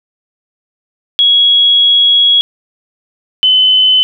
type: tone pair in turn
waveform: sine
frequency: 3328 / 3033 Hz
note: G#7 / F#7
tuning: +3 / +42 cents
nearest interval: major second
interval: 161 cents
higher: first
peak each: -5 dBFS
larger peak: neither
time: 1.19-2.41 / 3.43-4.03 s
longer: first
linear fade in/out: 0 ms
effects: none